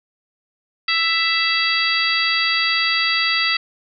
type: harmonic tone with a mistuned harmonic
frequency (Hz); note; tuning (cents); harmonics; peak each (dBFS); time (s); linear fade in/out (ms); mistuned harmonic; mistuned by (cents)
662; E5; +7; 2 / 3 / 4 / 5 / 6 / 7; -25 / -21 / -23 / -25 / -26 / -22; 0.88-3.57; 5; 6; -42
effects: none